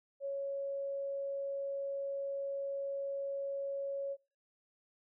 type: tone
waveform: sine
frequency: 554.4 Hz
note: C#5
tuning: in tune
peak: -35 dBFS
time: 0.2-4.17 s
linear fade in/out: 50 ms
effects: noise-tail reverb RT60 0.4 s tail -26 dB re dry